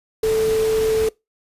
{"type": "tone in noise", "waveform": "sine", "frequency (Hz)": 440, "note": "A4", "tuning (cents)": 0, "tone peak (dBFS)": -15, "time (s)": [0.23, 1.09], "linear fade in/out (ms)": 5, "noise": "pink", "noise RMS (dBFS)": -30, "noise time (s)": [0.23, 1.09], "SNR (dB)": 12, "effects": ["noise-tail reverb RT60 0.2 s tail -23 dB re dry", "resampled to 32000 Hz"]}